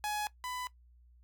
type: tone pair in turn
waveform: sawtooth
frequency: 840 / 998.9 Hz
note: G#5 / B5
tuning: +19 / +19 cents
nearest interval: minor third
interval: 300 cents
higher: second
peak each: -29 / -34 dBFS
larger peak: first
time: 0.04-0.27 / 0.44-0.67 s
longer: neither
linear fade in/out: 0 ms
effects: noise-tail reverb RT60 0.1 s tail -17 dB re dry + added 60 Hz sine -58 dBFS peak until 1.23 s